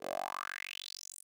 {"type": "tone with high-pass filter sweep", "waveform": "10% pulse", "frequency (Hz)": 46.53, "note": "F#1", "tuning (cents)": 10, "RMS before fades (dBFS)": -42, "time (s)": [0, 1.24], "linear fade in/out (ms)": 50, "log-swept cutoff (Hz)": [430, 10000], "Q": 5.7, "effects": []}